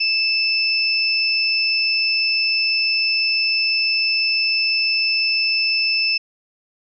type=tone pair together; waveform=sine; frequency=2634 / 5268 Hz; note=E7 / E8; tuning=-2 / -2 cents; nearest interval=octave; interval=1200 cents; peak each=-19 dBFS; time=0-6.18 s; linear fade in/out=10 ms; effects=none